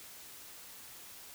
silence, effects white hiss -51 dBFS RMS until 1.34 s

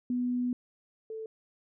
sine tone pair in turn, 246.9 / 441.5 Hz, B3 / A4, 0 / +6 cents, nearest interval minor seventh, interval 1006 cents, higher second, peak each -27 / -36 dBFS, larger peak first, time 0.1-0.53 / 1.1-1.26 s, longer first, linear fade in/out 2 ms, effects none

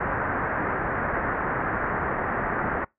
white low-pass noise, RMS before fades -27 dBFS, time 0-2.85 s, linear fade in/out 10 ms, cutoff 1800 Hz, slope 48 dB/octave, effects noise-tail reverb RT60 0.2 s tail -25 dB re dry

